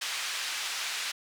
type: band-pass noise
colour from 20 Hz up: pink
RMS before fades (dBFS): -34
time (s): 0.01-1.12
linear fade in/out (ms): 10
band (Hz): 1800 to 6700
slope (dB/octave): 12
effects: none